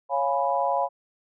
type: chord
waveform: sine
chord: C# dominant seventh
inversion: none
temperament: equal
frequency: 554.4 / 698.5 / 830.6 / 987.8 Hz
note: C#5 / E#5 / G#5 / B5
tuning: 0 / 0 / 0 / 0 cents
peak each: -27 dBFS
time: 0.09-0.89 s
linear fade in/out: 50 ms
effects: none